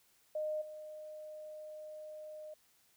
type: tone with level steps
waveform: sine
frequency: 614 Hz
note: D#5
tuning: 23 cents flat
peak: -34 / -45 dBFS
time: 0.35-2.54 s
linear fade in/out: 5 ms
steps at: 0.61 s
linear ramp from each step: 10 ms
effects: white hiss -70 dBFS RMS until 2.96 s